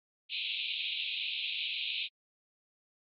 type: band-pass noise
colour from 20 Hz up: pink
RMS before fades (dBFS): -36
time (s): 0.29-2.09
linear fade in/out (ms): 50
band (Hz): 2400 to 4000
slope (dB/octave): 96
effects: AAC 48 kbps